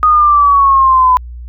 sine exponential sweep, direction down, 1244.5 to 1000 Hz, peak -5 dBFS, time 0.03-1.17 s, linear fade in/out 0 ms, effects added 60 Hz sine -25 dBFS peak until 1.48 s

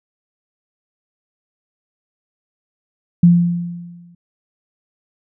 sine tone with exponential decay, 173.1 Hz, F3, 15 cents flat, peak -4 dBFS, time 3.23-4.15 s, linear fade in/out 5 ms, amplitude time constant 200 ms, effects none

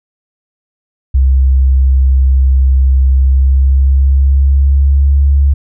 sine tone with pitch glide, 66 to 69.88 Hz, C2 to C#2, +16 to +15 cents, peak -5 dBFS, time 1.14-5.54 s, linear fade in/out 10 ms, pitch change +99 cents, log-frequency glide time 3.09-5.21 s, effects none

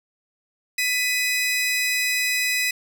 sawtooth tone pair together, 1992 / 2520 Hz, B6 / D#7, +14 / +21 cents, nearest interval major third, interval 407 cents, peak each -20 dBFS, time 0.78-2.71 s, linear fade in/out 5 ms, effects none

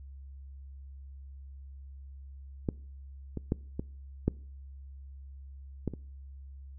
clicks, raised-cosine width 3 ms, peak -15 / -22 / -14 / -20 / -12 / -17 / -25 dBFS, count 7, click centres 2.688 / 3.373 / 3.521 / 3.795 / 4.28 / 5.877 / 5.937 s, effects noise-tail reverb RT60 0.5 s tail -24 dB re dry + added 68 Hz sine -44 dBFS peak until 6.78 s

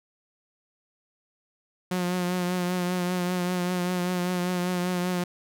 sawtooth tone with vibrato, 179.6 Hz, F3, 49 cents sharp, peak -21 dBFS, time 1.91-5.24 s, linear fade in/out 5 ms, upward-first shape triangle, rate 5.1 Hz, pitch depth 36 cents each way, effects none

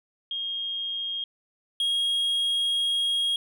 sine / triangle tone pair in turn, 3243 / 3273 Hz, G#7 / G#7, -42 / -26 cents, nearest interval unison, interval 16 cents, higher second, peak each -28 / -21 dBFS, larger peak second, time 0.31-1.24 / 1.8-3.36 s, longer second, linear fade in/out 2 ms, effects none

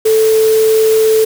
sine tone in noise, 440 Hz, A4, in tune, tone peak -7 dBFS, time 0.05-1.25 s, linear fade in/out 10 ms, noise white, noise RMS -23 dBFS, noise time 0.05-1.25 s, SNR +13 dB, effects none

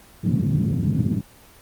white band-pass noise, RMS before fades -21 dBFS, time 0.23-1.21 s, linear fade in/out 10 ms, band 110 to 200 Hz, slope 24 dB/octave, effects pink hiss -49 dBFS RMS until 1.61 s + Opus 24 kbps

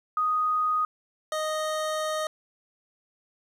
sine / 25% pulse tone pair in turn, 1244.5 / 621.2 Hz, D#6 / D#5, 0 / -3 cents, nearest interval octave, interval 1203 cents, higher first, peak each -22 / -23 dBFS, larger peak first, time 0.17-0.85 / 1.32-2.27 s, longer second, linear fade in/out 2 ms, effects low-pass 11000 Hz 12 dB/octave + 10-bit

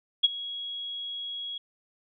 sine tone with ADSR envelope, 3320 Hz, G#7, 1 cent flat, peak -14 dBFS, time 0.23-1.58 s, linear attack 16 ms, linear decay 24 ms, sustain -19 dB, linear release 5 ms, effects none

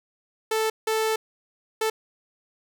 sawtooth tone bursts at uneven times, 440 Hz, A4, in tune, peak -18 dBFS, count 3, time 0.51-0.7 / 0.87-1.16 / 1.81-1.9 s, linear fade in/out 5 ms, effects none

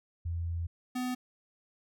sine / square tone pair in turn, 84.5 / 251.2 Hz, E2 / B3, +43 / +30 cents, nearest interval octave + perfect fifth, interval 1887 cents, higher second, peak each -31 / -32 dBFS, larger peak first, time 0.25-0.67 / 0.95-1.15 s, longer first, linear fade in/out 10 ms, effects none

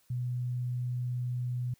sine tone, 123.7 Hz, B2, 3 cents sharp, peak -30 dBFS, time 0.1-1.74 s, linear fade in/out 5 ms, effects white hiss -68 dBFS RMS until 1.79 s

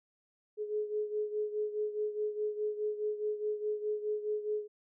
sine beating tone pair, 421.9 / 426.7 Hz, G#4 / G#4, +27 / +47 cents, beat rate 4.8 Hz, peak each -33 / -38 dBFS, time 0.57-4.68 s, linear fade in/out 50 ms, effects none

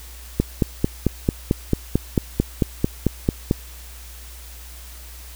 click train, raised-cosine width 3 ms, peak -3 dBFS, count 15, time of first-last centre 0.4-3.511 s, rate 4.5 Hz, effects added 60 Hz sine -38 dBFS peak until 5.35 s + white hiss -43 dBFS RMS until 5.35 s

